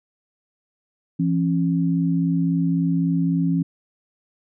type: tone pair together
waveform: sine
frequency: 169.08 / 272.8 Hz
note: E3 / C#4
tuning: +44 / -28 cents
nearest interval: minor sixth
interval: 828 cents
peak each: -19 / -22 dBFS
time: 1.19-3.63 s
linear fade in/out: 10 ms
effects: none